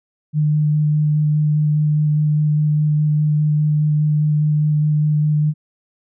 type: tone with vibrato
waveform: sine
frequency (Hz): 151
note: D3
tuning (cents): +48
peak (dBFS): -13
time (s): 0.33-5.54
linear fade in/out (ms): 50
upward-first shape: square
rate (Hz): 4.9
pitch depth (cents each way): 8
effects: none